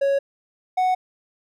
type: tone pair in turn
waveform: triangle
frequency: 554.4 / 740 Hz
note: C#5 / F#5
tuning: 0 / 0 cents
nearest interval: perfect fourth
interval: 500 cents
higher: second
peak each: -15 dBFS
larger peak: neither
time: 0.01-0.19 / 0.77-0.95 s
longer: neither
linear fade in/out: 10 ms
effects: none